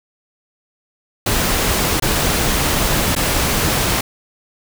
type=noise with dropouts; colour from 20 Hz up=pink; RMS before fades=-17 dBFS; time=1.26-4.01 s; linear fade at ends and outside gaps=5 ms; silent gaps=1.999-2.022 / 3.152-3.162 s; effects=none